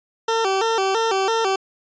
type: tone with vibrato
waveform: 20% pulse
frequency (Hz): 417.7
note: G#4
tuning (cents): +10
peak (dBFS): -13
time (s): 0.28-1.56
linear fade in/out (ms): 5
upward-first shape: square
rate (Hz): 3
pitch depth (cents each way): 140
effects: resampled to 16000 Hz